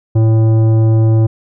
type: tone with tanh clipping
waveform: triangle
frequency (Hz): 111.4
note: A2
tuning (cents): +22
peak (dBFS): -9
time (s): 0.15-1.27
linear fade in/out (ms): 10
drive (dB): 16
effects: none